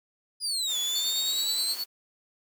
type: exponential two-way sweep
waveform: 30% pulse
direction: down then up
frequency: 5000 to 3397 to 4182 Hz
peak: -24 dBFS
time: 0.4-1.76 s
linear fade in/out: 50 ms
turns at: 0.78 s
type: high-pass noise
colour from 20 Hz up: white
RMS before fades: -41 dBFS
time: 0.66-1.86 s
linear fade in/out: 50 ms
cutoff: 230 Hz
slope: 48 dB/octave
type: tone with tremolo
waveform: square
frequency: 4435 Hz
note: C#8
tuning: in tune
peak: -29 dBFS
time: 0.95-1.84 s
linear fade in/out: 5 ms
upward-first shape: sine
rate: 9.5 Hz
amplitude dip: 75%
effects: none